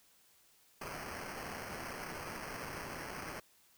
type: noise with sample-and-hold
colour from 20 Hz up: white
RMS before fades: -44 dBFS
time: 0.81-3.4 s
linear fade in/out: 5 ms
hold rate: 3675 Hz
effects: white hiss -67 dBFS RMS until 3.77 s